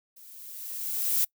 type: noise with level ramp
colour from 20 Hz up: violet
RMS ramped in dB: -51 to -23 dBFS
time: 0.16-1.25 s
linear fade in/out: 10 ms
effects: noise-tail reverb RT60 0.1 s tail -25 dB re dry